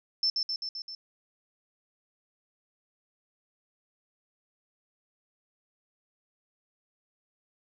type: tone with echo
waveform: sine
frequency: 5310 Hz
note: E8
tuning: 12 cents sharp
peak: -23 dBFS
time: 0.23-0.3 s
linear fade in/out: 2 ms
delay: 130 ms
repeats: 5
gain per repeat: -3 dB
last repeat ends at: 0.95 s
effects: none